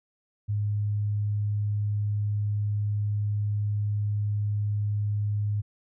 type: tone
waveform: sine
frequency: 103.83 Hz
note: G#2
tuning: in tune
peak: -24 dBFS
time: 0.48-5.62 s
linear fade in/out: 20 ms
effects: none